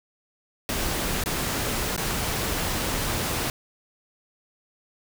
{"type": "noise with dropouts", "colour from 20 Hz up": "pink", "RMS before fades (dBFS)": -27, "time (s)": [0.69, 3.5], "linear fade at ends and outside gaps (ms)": 1, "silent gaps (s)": [[1.238, 1.259], [1.964, 1.977]], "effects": []}